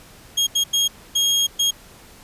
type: tone bursts at uneven times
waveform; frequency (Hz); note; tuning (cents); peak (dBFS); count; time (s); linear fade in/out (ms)
30% pulse; 3264; G#7; -31; -13; 5; 0.37-0.47 / 0.55-0.64 / 0.73-0.88 / 1.15-1.47 / 1.59-1.71; 10
effects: pink hiss -46 dBFS RMS until 2.23 s + resampled to 32000 Hz